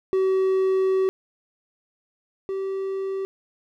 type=tone pair in turn; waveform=triangle; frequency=379.9 / 386.5 Hz; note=F#4 / G4; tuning=+46 / -24 cents; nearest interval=unison; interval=30 cents; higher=second; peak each=-16 / -23 dBFS; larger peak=first; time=0.13-1.09 / 2.49-3.25 s; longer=first; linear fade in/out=0 ms; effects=none